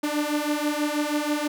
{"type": "beating tone pair", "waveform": "sawtooth", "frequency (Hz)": [293.7, 299.9], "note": ["D4", "D4"], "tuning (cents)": [0, 36], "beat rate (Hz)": 6.2, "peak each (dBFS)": [-23, -22], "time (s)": [0.03, 1.48], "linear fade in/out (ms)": 10, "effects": []}